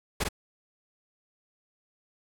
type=noise with echo; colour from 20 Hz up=pink; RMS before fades=-27 dBFS; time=0.2-0.24 s; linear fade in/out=10 ms; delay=48 ms; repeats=1; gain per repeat=-3 dB; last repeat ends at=0.288 s; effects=low-pass 12000 Hz 12 dB/octave